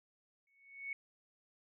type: tone with exponential growth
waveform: sine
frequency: 2217 Hz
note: C#7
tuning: in tune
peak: -36 dBFS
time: 0.47-0.93 s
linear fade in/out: 2 ms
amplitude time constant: 100 ms
effects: none